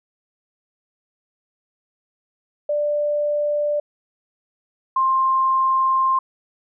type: tone pair in turn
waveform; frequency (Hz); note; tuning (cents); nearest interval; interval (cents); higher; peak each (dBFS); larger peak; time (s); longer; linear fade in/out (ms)
sine; 590 / 1055.2; D5 / C6; +8 / +14; minor seventh; 1006; second; -18 / -15; second; 2.69-3.8 / 4.96-6.19; second; 5
effects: none